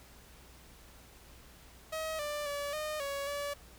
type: tone with pitch steps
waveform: sawtooth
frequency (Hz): 635 / 591 / 574 / 612 / 560 / 574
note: D#5 / D5 / D5 / D#5 / C#5 / D5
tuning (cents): +35 / +11 / -40 / -29 / +18 / -40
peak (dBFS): -31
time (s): 1.92-3.54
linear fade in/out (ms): 10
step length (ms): 270
effects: added 60 Hz sine -58 dBFS peak until 3.78 s + pink hiss -57 dBFS RMS until 3.78 s